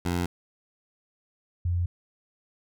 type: tone pair in turn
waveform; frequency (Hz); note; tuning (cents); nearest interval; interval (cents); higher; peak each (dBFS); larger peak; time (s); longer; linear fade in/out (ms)
15% pulse / sine; 87.6 / 87.6; F2 / F2; +6 / +6; unison; 0; neither; -19 / -23; first; 0.05-0.26 / 1.65-1.86; neither; 5
effects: none